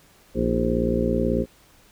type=harmonic tone with a mistuned harmonic; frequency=58.27 Hz; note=A#1; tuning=in tune; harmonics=1 / 2 / 3 / 4 / 5 / 6 / 7 / 8 / 9; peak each=-28 / -32 / -28 / -25 / -31 / -30 / -27 / -35 / -27 dBFS; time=0.34-1.46 s; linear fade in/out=50 ms; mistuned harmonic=5; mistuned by=+95 cents; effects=pink hiss -55 dBFS RMS until 1.91 s